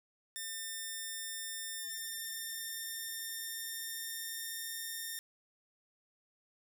5% pulse tone with pitch glide, 1800 to 1819.9 Hz, A6 to A#6, +39 to -42 cents, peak -29 dBFS, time 0.36-5.19 s, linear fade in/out 0 ms, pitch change +19 cents, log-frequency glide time 1.75-4.72 s, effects none

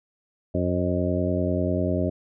harmonic tone with a mistuned harmonic, 90.2 Hz, F#2, 44 cents flat, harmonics 1 / 2 / 3 / 4 / 5 / 6 / 7, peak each -27 / -28 / -28 / -30 / -35 / -32 / -29 dBFS, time 0.54-2.1 s, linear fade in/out 10 ms, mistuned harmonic 7, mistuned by -28 cents, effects none

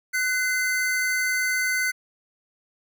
square tone pair together, 1498 / 2065 Hz, F#6 / C7, +21 / -23 cents, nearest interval tritone, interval 556 cents, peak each -26 / -25 dBFS, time 0.13-1.92 s, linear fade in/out 20 ms, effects none

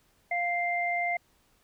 sine tone pair together, 698.5 / 2093 Hz, F5 / C7, 0 / 0 cents, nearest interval octave + perfect fifth, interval 1900 cents, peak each -29 / -29 dBFS, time 0.31-1.17 s, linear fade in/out 5 ms, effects pink hiss -67 dBFS RMS until 1.63 s

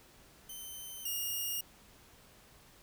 5% pulse tone pair in turn, 3076 / 2844 Hz, G7 / F7, -33 / +31 cents, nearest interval minor second, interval 136 cents, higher first, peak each -35 / -25 dBFS, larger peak second, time 0.49-1.05 / 1.05-1.61 s, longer neither, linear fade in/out 5 ms, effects pink hiss -60 dBFS RMS until 2.82 s

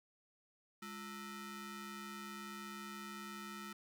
sawtooth ring-modulated tone, 554.4 Hz, C#5, in tune, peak -39 dBFS, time 0.82-3.73 s, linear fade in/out 5 ms, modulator 761 Hz, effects none

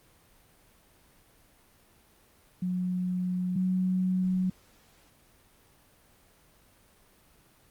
sine tone pair in turn, 181.5 / 184.78 Hz, F#3 / F#3, -33 / -2 cents, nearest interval unison, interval 31 cents, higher second, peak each -27 / -24 dBFS, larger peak second, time 2.62-3.56 / 3.56-4.5 s, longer neither, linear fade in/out 5 ms, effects pink hiss -61 dBFS RMS until 7.7 s + Opus 32 kbps

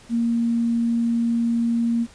sine tone with quantisation, 233.1 Hz, A#3, in tune, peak -18 dBFS, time 0.09-2.07 s, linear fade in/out 50 ms, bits 8, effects pink hiss -49 dBFS RMS until 2.14 s + resampled to 22050 Hz

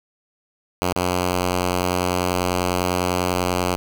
5% pulse tone with dropouts, 90.1 Hz, F#2, 45 cents flat, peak -8 dBFS, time 0.82-3.76 s, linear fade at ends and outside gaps 0 ms, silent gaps 0.927-0.96 s, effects none

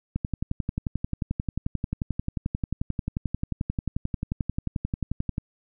click train, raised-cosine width 5 ms, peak -14 dBFS, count 60, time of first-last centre 0.16-5.381 s, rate 11.3 Hz, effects none

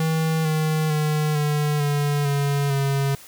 square tone with pitch steps, 160 / 156.17 / 152.42 / 148.77 / 145.2 / 141.72 / 138.33 Hz, D#3 / D#3 / D#3 / D3 / D3 / C#3 / C#3, +49 / +7 / -35 / +23 / -19 / +39 / -3 cents, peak -20 dBFS, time 0-3.15 s, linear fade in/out 2 ms, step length 450 ms, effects white hiss -45 dBFS RMS until 3.27 s

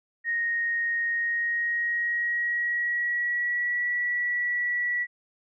sine tone with pitch glide, 1864.7 to 1943.9 Hz, A#6 to B6, 0 to -28 cents, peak -24 dBFS, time 0.24-5.07 s, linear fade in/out 50 ms, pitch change +72 cents, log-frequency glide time 1.11-3.89 s, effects none

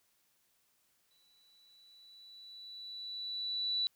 sine tone with exponential growth, 3954 Hz, B7, 1 cent sharp, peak -29 dBFS, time 1.11-3.87 s, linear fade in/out 0 ms, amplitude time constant 600 ms, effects white hiss -74 dBFS RMS until 3.95 s

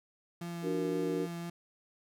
35% pulse tone with vibrato, 170.8 Hz, F3, 38 cents flat, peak -36 dBFS, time 0.41-1.5 s, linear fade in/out 5 ms, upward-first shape sine, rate 3.9 Hz, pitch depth 9 cents each way
sine chord, D augmented, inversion none, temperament equal with one note detuned, 292.8 / 370 / 466.2 Hz, D4 / F#4 / A#4, -5 / 0 / 0 cents, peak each -35 dBFS, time 0.62-1.28 s, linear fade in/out 50 ms
effects none

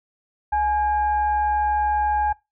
sine tone with frequency modulation, 840 Hz, G#5, 19 cents sharp, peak -18 dBFS, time 0.52-2.33 s, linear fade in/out 10 ms, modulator 774 Hz, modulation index 0.42, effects noise-tail reverb RT60 0.2 s tail -20 dB re dry

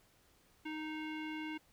square tone with low-pass filter, 310 Hz, D#4, 6 cents flat, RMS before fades -42 dBFS, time 0.65-1.58 s, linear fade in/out 10 ms, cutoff 2500 Hz, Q 3.9, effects pink hiss -69 dBFS RMS until 1.72 s

